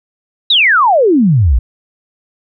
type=exponential sweep; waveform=sine; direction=down; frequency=3988 to 52.4 Hz; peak=-6 dBFS; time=0.5-1.59 s; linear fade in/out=5 ms; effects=none